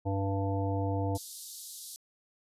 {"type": "harmonic tone", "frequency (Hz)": 98, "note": "G2", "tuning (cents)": 0, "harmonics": [1, 3, 5, 7, 9], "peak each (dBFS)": [-30, -35, -37, -38, -40], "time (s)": [0.05, 1.18], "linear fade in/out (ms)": 20}
{"type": "band-pass noise", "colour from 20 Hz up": "white", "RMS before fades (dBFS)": -45, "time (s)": [1.15, 1.96], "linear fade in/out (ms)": 0, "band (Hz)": [3700, 13000], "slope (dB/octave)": 48}
{"effects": ["resampled to 32000 Hz"]}